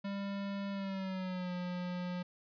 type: tone with pitch glide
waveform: square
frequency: 198.7 to 179.08 Hz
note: G3 to F3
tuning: +24 to +44 cents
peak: -37 dBFS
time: 0.04-2.23 s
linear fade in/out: 10 ms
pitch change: -180 cents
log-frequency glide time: 0.71-1.52 s
effects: resampled to 11025 Hz